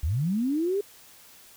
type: linear sweep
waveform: sine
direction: up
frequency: 63 to 415.3 Hz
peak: -23 dBFS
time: 0.03-0.81 s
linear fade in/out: 5 ms
effects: white hiss -52 dBFS RMS until 1.56 s